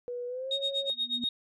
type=tone with pitch glide; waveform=sine; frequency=487.9 to 550.8 Hz; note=B4 to C#5; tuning=-21 to -11 cents; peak=-33 dBFS; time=0.08-0.9 s; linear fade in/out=0 ms; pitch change=+210 cents; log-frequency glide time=0.27-0.56 s
type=tone with tremolo; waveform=sine; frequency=3729 Hz; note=A#7; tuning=in tune; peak=-25 dBFS; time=0.51-1.29 s; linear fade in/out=2 ms; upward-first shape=sine; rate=8.3 Hz; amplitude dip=95%
type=tone with exponential growth; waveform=sine; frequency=240.6 Hz; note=B3; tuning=45 cents flat; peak=-31 dBFS; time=0.81-1.24 s; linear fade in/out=0 ms; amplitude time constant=93 ms
effects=tanh soft clip ceiling -21 dBFS